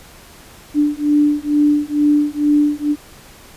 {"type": "beating tone pair", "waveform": "sine", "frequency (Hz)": [293.7, 295.9], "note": ["D4", "D4"], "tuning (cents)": [0, 13], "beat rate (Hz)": 2.2, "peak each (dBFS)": -15, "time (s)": [0.74, 2.96], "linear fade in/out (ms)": 50, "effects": ["pink hiss -42 dBFS RMS until 3.56 s", "resampled to 32000 Hz"]}